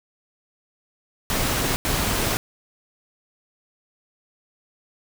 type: noise bursts at uneven times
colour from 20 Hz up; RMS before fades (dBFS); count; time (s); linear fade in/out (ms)
pink; -23; 2; 1.3-1.76 / 1.85-2.37; 0
effects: none